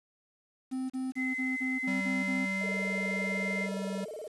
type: tone bursts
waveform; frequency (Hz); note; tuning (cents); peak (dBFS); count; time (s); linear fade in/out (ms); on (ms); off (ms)
triangle; 259.9; C4; -11; -29; 8; 0.71-2.461; 20; 190; 33
type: tone with pitch glide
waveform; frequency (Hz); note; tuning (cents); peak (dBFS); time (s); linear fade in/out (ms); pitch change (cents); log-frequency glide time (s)
sine; 2050 to 2091; C7 to C7; -36 to -2; -32; 1.15-3.69; 50; +34; 1.65-3.12
type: tone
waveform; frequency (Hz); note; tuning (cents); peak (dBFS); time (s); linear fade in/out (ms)
square; 193.3; G3; -24; -34; 1.87-4.05; 10
type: tone with vibrato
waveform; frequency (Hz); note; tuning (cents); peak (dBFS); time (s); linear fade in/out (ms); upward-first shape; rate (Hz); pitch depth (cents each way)
sine; 523.3; C5; 0; -38; 2.61-4.28; 5; square; 19; 290
effects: resampled to 24000 Hz + 9-bit